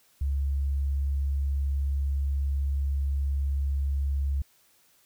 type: tone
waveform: sine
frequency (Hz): 69.4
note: C#2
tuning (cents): +3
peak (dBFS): -24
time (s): 0.21-4.42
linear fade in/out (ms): 5
effects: white hiss -63 dBFS RMS until 5.05 s